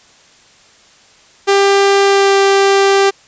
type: tone with pitch glide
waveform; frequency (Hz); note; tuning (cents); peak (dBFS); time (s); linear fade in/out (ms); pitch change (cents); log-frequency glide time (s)
sawtooth; 396.6 to 393.6; G4 to G4; +20 to +7; -4; 1.47-3.11; 20; -13; 2.04-2.36
effects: white hiss -46 dBFS RMS until 3.27 s + resampled to 16000 Hz